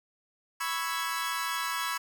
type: chord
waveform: sawtooth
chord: C# minor seventh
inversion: third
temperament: equal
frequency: 987.8 / 1108.7 / 1318.5 / 1661.2 Hz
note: B5 / C#6 / E6 / G#6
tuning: 0 / 0 / 0 / 0 cents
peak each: -32 dBFS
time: 0.6-1.98 s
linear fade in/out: 10 ms
effects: none